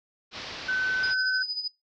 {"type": "low-pass noise", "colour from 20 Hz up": "white", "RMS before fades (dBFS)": -39, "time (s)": [0.31, 1.15], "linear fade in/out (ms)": 50, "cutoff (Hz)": 5200, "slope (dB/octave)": 48}
{"type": "tone", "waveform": "sine", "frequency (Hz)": 1519, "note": "F#6", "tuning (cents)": 45, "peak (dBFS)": -24, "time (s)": [0.68, 1.43], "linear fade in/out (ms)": 10}
{"type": "tone with tremolo", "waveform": "sine", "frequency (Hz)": 4978, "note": "D#8", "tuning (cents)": 0, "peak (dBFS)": -26, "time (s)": [1.03, 1.68], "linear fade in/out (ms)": 5, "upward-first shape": "sine", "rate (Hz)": 13, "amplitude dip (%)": 65}
{"effects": ["noise-tail reverb RT60 0.2 s tail -23 dB re dry"]}